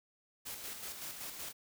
white noise with tremolo, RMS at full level -43 dBFS, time 0.45-1.53 s, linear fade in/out 20 ms, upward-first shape square, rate 5.3 Hz, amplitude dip 40%, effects none

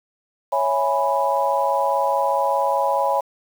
sine chord, C# minor seventh, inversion none, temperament equal, 554.4 / 659.3 / 830.6 / 987.8 Hz, C#5 / E5 / G#5 / B5, 0 / 0 / 0 / 0 cents, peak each -22 / -26 / -22 / -22 dBFS, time 0.52-3.21 s, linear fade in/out 10 ms, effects 7-bit

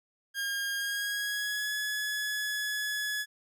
sawtooth tone with pitch glide, 1620 to 1697.6 Hz, G#6 to G#6, -43 to +38 cents, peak -27 dBFS, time 0.34-3.26 s, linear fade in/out 50 ms, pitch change +81 cents, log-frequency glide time 0.78-1.73 s, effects none

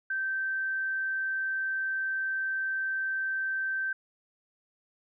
sine tone, 1555 Hz, G6, 14 cents flat, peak -28 dBFS, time 0.1-3.93 s, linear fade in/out 5 ms, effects none

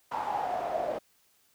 pink noise with band-pass filter sweep, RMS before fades -32 dBFS, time 0.11-0.99 s, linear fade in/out 10 ms, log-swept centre 910 to 590 Hz, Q 7.7, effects white hiss -67 dBFS RMS until 1.54 s

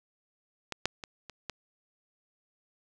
clicks, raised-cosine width 0.2 ms, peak -17 / -9 / -22 / -26 / -18 dBFS, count 5, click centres 0.723 / 0.856 / 1.038 / 1.297 / 1.497 s, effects none

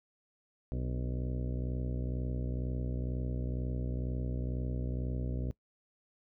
harmonic tone with a mistuned harmonic, 62.1 Hz, B1, 10 cents sharp, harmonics 1 / 2 / 3 / 4 / 5 / 6 / 7 / 8 / 9 / 10, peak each -35 / -37 / -45 / -43 / -48 / -49 / -51 / -50 / -56 / -54 dBFS, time 0.72-5.51 s, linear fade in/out 0 ms, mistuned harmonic 5, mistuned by -56 cents, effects noise-tail reverb RT60 0.1 s tail -21 dB re dry

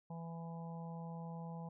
harmonic tone, 166.4 Hz, E3, 17 cents sharp, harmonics 1 / 3 / 4 / 5 / 6, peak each -44 / -55 / -57 / -53 / -58 dBFS, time 0.1-1.69 s, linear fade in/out 5 ms, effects none

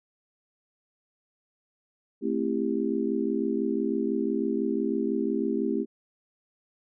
sine chord, A minor seventh, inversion none, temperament just, 220 / 264 / 330 / 396 Hz, A3 / C4 / E4 / G4, 0 / +16 / +2 / +18 cents, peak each -30 dBFS, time 2.21-5.86 s, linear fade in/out 50 ms, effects none

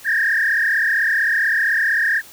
sine tone with frequency modulation, 1730 Hz, A6, 30 cents flat, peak -14 dBFS, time 0.04-2.22 s, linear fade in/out 50 ms, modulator 35.7 Hz, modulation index 3.7, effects tanh soft clip ceiling -10 dBFS + white hiss -43 dBFS RMS until 2.32 s

